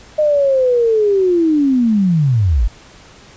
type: linear sweep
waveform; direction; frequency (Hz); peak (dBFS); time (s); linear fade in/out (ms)
sine; down; 616 to 43.65; -10; 0.18-2.68; 10
effects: pink hiss -42 dBFS RMS until 3.36 s + resampled to 16000 Hz